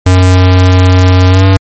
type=tone with pitch glide; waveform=square; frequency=92 to 95.69 Hz; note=F#2 to G2; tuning=-9 to -41 cents; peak=-3 dBFS; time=0.06-1.57 s; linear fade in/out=5 ms; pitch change=+68 cents; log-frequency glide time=1.29-1.45 s; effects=MP3 32 kbps